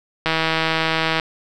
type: click train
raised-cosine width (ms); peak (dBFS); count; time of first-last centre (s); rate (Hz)
0.3; -3; 152; 0.26-1.198; 161
effects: none